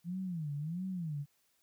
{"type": "tone with vibrato", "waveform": "sine", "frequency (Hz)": 164.81, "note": "E3", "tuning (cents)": 0, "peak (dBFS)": -35, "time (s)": [0.04, 1.26], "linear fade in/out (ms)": 50, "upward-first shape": "sine", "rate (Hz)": 1.5, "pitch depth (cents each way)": 240, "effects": ["white hiss -74 dBFS RMS until 1.62 s"]}